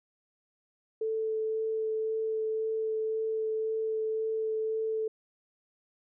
sine tone with vibrato, 440 Hz, A4, in tune, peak -28 dBFS, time 1.01-5.08 s, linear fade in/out 5 ms, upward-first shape sine, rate 1.9 Hz, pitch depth 8 cents each way, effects none

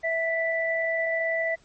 sine tone pair together, 657 / 1975.5 Hz, E5 / B6, -6 / 0 cents, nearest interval octave + perfect fifth, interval 1906 cents, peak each -26 dBFS, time 0.03-1.56 s, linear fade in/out 20 ms, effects pink hiss -60 dBFS RMS until 1.64 s + MP3 32 kbps

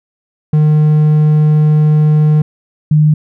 triangle / sine tone pair in turn, 152.3 / 152.3 Hz, D#3 / D#3, -37 / -37 cents, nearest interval unison, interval 0 cents, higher neither, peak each -4 / -5 dBFS, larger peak first, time 0.53-2.42 / 2.91-3.14 s, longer first, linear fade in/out 5 ms, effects none

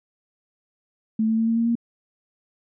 sine tone with pitch steps, 220 / 222.7 / 225.4 / 228.2 / 230.9 / 233.8 Hz, A3 / A3 / A3 / A#3 / A#3 / A#3, 0 / +21 / +42 / -37 / -16 / +5 cents, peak -18 dBFS, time 1.19-1.754 s, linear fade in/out 5 ms, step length 94 ms, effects none

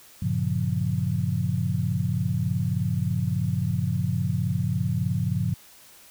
sine chord, G half-diminished seventh, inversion none, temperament just, 98 / 117.6 / 141.12 / 176.4 Hz, G2 / Bb2 / Db3 / F3, 0 / +16 / +31 / +18 cents, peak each -28 dBFS, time 0.22-5.54 s, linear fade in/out 5 ms, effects white hiss -51 dBFS RMS until 6.1 s

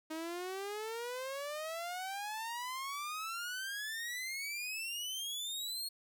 sawtooth exponential sweep, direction up, 311.9 to 4340 Hz, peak -35 dBFS, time 0.1-5.89 s, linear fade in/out 10 ms, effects none

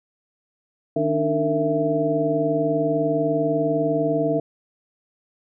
sine tone cluster, 153.9 / 286.6 / 306.6 / 458 / 663 Hz, D#3 / D4 / D#4 / A#4 / E5, -19 / -42 / -25 / -31 / +10 cents, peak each -28 / -26 / -26 / -24 / -23 dBFS, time 0.96-4.4 s, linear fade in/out 5 ms, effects none

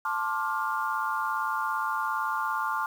sine chord, D minor seventh, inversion second, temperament just, 881 / 1057.2 / 1174.7 / 1409.6 Hz, A5 / C6 / D6 / F6, +2 / +18 / 0 / +16 cents, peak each -32 dBFS, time 0.05-2.86 s, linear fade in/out 2 ms, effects 8-bit

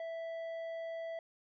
sine tone with tanh clipping, 659.3 Hz, E5, in tune, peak -40 dBFS, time 0-1.19 s, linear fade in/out 2 ms, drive 8 dB, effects none

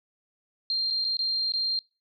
sine tone with dropouts, 4186 Hz, C8, in tune, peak -24 dBFS, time 0.7-1.79 s, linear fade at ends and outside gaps 1 ms, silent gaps 0.903-0.907 / 1.044-1.049 / 1.169-1.191 / 1.521-1.537 s, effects noise-tail reverb RT60 0.3 s tail -25 dB re dry

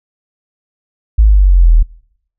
sine exponential sweep, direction down, 55 to 38.45 Hz, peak -3 dBFS, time 1.18-1.83 s, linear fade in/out 10 ms, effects noise-tail reverb RT60 0.8 s tail -24 dB re dry

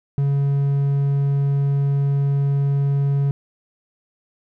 triangle tone, 140.1 Hz, C#3, 19 cents sharp, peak -14 dBFS, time 0.18-3.31 s, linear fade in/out 0 ms, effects none

